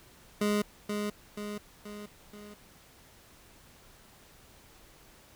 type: tone with echo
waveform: 25% pulse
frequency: 207.7 Hz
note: G#3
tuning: in tune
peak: -22 dBFS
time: 0.41-0.62 s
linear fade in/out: 5 ms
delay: 480 ms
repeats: 4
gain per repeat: -5 dB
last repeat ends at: 2.54 s
effects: pink hiss -57 dBFS RMS until 5.35 s